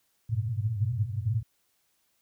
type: band-pass noise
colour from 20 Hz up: pink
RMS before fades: -29 dBFS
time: 0.29-1.43 s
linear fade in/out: 10 ms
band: 100 to 120 Hz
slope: 96 dB/octave
effects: white hiss -72 dBFS RMS until 2.21 s